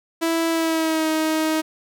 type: tone with pitch glide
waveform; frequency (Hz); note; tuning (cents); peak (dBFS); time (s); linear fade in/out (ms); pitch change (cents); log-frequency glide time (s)
sawtooth; 329.6 to 314.9; E4 to D#4; 0 to +21; -15; 0.21-1.62; 20; -79; 0.5-1.09
effects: none